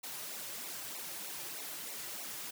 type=noise with flanger; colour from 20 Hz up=white; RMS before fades=-43 dBFS; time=0.03-2.51 s; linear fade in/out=10 ms; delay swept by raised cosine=0.61 to 4.51 ms; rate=3.2 Hz; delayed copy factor=-0.8; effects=high-pass 150 Hz 12 dB/octave